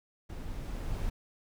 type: noise with level ramp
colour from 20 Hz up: brown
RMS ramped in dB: -40 to -33 dBFS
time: 0.29-1.1 s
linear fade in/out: 10 ms
effects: none